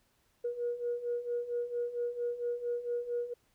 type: beating tone pair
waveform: sine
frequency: 477.2 / 481.6 Hz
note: A#4 / B4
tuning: +41 / -44 cents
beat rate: 4.4 Hz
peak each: -37 / -33 dBFS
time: 0.44-3.34 s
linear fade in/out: 10 ms
effects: tanh soft clip ceiling -25 dBFS + pink hiss -72 dBFS RMS until 3.54 s